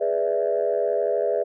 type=chord; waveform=sine; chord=E dominant seventh; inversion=first; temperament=equal; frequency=415.3 / 493.9 / 587.3 / 659.3 Hz; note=G#4 / B4 / D5 / E5; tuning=0 / 0 / 0 / 0 cents; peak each=-25 dBFS; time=0-1.44 s; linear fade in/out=20 ms; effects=tanh soft clip ceiling -12 dBFS